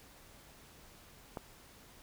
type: click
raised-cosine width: 1 ms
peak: -25 dBFS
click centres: 1.372 s
effects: pink hiss -58 dBFS RMS until 2.02 s